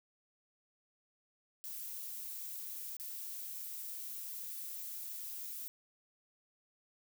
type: noise with dropouts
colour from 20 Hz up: violet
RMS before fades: -44 dBFS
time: 1.64-5.68 s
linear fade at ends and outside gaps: 0 ms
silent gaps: 2.967-2.998 s
effects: none